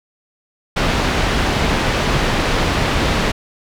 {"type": "low-pass noise", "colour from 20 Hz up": "pink", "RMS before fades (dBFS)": -17, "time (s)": [0.76, 3.32], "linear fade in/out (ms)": 10, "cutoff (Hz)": 3900, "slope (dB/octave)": 12, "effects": []}